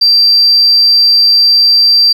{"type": "tone", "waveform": "sine", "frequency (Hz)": 4699, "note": "D8", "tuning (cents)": 0, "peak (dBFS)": -3, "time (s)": [0.01, 2.13], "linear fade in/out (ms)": 10, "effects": ["tanh soft clip ceiling 0 dBFS", "7-bit"]}